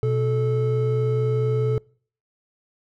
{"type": "tone pair together", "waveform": "triangle", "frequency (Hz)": [123.47, 434.8], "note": ["B2", "A4"], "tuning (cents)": [0, -21], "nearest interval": "octave + minor seventh", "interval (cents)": 2179, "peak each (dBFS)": [-19, -21], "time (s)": [0.03, 1.78], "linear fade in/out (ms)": 0, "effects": ["noise-tail reverb RT60 0.5 s tail -26 dB re dry"]}